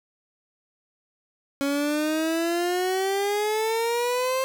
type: exponential sweep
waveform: 30% pulse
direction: up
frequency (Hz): 276.8 to 530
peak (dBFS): -20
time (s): 1.61-4.44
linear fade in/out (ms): 0
effects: none